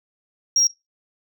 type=tone; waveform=sine; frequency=5620 Hz; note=F8; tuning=10 cents sharp; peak=-13 dBFS; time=0.56-0.67 s; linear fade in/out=2 ms; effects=noise-tail reverb RT60 0.2 s tail -17 dB re dry + tanh soft clip ceiling -11 dBFS